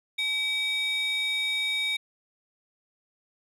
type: tone pair together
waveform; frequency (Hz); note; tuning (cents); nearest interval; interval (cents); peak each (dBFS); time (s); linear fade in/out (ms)
triangle; 2298 / 3721; D7 / A#7; -38 / -4; minor sixth; 834; -25; 0.18-1.97; 10
effects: tanh soft clip ceiling -21 dBFS